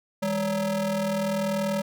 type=ring-modulated tone; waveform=square; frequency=183.4 Hz; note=F#3; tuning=15 cents flat; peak=-22 dBFS; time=0.22-1.82 s; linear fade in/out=10 ms; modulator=387 Hz; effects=none